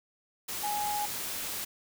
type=tone in noise; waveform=sine; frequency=830.6 Hz; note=G#5; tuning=in tune; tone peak=-30 dBFS; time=0.63-1.06 s; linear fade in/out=10 ms; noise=white; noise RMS=-36 dBFS; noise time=0.48-1.65 s; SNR=+3 dB; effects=none